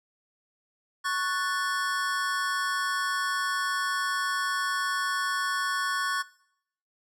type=chord; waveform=square; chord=F# minor; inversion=second; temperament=equal; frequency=1108.7 / 1480 / 1760 Hz; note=C#6 / F#6 / A6; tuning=0 / 0 / 0 cents; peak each=-30 / -32 / -33 dBFS; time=1.04-6.23 s; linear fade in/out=20 ms; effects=noise-tail reverb RT60 0.7 s tail -20 dB re dry + low-pass 11000 Hz 12 dB/octave